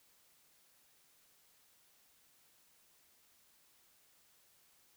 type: silence
effects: white hiss -69 dBFS RMS until 4.96 s